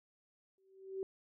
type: tone with exponential growth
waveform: sine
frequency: 383.8 Hz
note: G4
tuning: 37 cents flat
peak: -34 dBFS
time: 0.58-1.03 s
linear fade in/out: 1 ms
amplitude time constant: 97 ms
effects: none